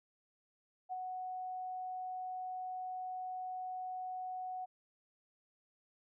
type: tone with ADSR envelope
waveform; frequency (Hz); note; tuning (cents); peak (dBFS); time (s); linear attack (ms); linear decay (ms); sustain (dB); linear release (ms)
sine; 740; F#5; 0; -36; 0.89-4.66; 34; 26; -3; 20
effects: none